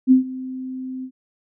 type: tone with ADSR envelope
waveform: sine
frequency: 258.7 Hz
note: C4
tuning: 19 cents flat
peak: -7 dBFS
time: 0.07-1.11 s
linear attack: 43 ms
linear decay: 120 ms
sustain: -20 dB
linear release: 72 ms
effects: none